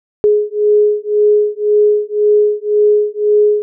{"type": "beating tone pair", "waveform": "sine", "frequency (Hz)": [417.9, 419.8], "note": ["G#4", "G#4"], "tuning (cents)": [11, 19], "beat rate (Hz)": 1.9, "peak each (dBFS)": -12, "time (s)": [0.24, 3.62], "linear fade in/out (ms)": 0, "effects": []}